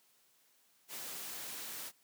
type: noise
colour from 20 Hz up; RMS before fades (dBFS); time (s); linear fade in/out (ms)
white; -44; 0.88-1.92; 50
effects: white hiss -70 dBFS RMS until 2.03 s + high-pass 150 Hz 12 dB/octave